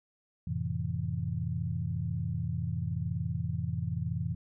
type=chord; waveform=sine; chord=F major seventh; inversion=none; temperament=equal with one note detuned; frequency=88.88 / 110 / 130.81 / 164.81 Hz; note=F2 / A2 / C3 / E3; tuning=+31 / 0 / 0 / 0 cents; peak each=-36 / -36 / -36 / -35 dBFS; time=0.47-4.35 s; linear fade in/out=5 ms; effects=none